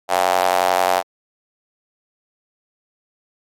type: tone with high-pass filter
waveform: square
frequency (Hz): 45.57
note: F#1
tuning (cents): -26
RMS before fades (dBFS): -17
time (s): 0.08-1.03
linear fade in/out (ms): 50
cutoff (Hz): 720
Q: 4
effects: MP3 64 kbps